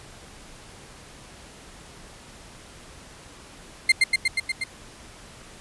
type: tone with echo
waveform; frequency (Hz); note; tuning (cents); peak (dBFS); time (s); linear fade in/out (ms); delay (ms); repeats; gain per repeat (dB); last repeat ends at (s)
35% pulse; 2099; C7; +5; -11; 3.89-3.92; 5; 120; 6; -2; 4.64
effects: pink hiss -46 dBFS RMS until 5.6 s + resampled to 24000 Hz